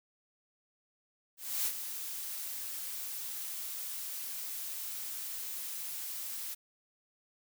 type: noise with ADSR envelope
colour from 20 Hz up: blue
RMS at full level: -31 dBFS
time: 1.37-6.55 s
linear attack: 290 ms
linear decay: 56 ms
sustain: -9 dB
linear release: 17 ms
effects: none